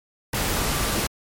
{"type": "tone in noise", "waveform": "sine", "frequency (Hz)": 1174, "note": "D6", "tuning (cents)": -1, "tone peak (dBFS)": -35, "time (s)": [0.56, 0.96], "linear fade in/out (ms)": 5, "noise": "pink", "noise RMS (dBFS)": -24, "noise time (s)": [0.33, 1.07], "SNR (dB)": -14, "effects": ["MP3 64 kbps"]}